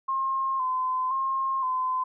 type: tone with vibrato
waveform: sine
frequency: 1046.5 Hz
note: C6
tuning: in tune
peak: -24 dBFS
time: 0.08-2.04 s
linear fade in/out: 10 ms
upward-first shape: square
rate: 0.97 Hz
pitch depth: 36 cents each way
effects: none